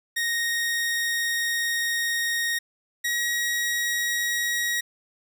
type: tone pair in turn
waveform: sawtooth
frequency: 1864.7 / 1899.5 Hz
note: A#6 / A#6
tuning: 0 / +32 cents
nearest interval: unison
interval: 32 cents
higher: second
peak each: -20 dBFS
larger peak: neither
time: 0.16-2.59 / 3.04-4.81 s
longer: first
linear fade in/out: 10 ms
effects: none